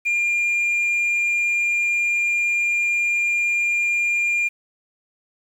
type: tone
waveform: sine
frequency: 2403 Hz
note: D7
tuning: 39 cents sharp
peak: -15 dBFS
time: 0.05-4.49 s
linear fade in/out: 20 ms
effects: tanh soft clip ceiling -17 dBFS + 8-bit